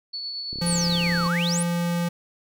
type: tone with tremolo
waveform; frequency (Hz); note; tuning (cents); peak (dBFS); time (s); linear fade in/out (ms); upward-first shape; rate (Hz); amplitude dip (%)
sine; 4435; C#8; 0; -28; 0.13-1.28; 10; triangle; 8.9; 30
type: click train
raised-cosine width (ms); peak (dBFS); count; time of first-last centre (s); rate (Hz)
3; -25; 27; 0.53-1.262; 35.5
type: tone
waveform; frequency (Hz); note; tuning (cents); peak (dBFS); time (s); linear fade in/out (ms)
square; 172.4; F3; -22; -23; 0.61-2.09; 10
type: exponential two-way sweep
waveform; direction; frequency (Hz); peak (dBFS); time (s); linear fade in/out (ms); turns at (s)
sine; down then up; 10548 to 1057 to 10548; -25; 0.66-1.63; 5; 1.27
effects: none